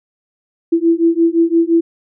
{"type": "beating tone pair", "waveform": "sine", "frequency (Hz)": [330.6, 336.4], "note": ["E4", "E4"], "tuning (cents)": [5, 35], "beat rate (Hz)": 5.8, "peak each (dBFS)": -13, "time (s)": [0.72, 1.81], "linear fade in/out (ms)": 10, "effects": []}